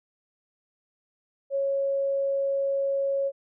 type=tone; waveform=sine; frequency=551 Hz; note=C#5; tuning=11 cents flat; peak=-23 dBFS; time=1.5-3.32 s; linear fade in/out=50 ms; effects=none